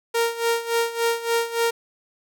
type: tone with tremolo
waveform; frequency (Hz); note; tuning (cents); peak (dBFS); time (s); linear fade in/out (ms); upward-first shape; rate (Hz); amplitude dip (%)
sawtooth; 464.1; A#4; -8; -14; 0.14-1.71; 10; sine; 3.5; 80
effects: none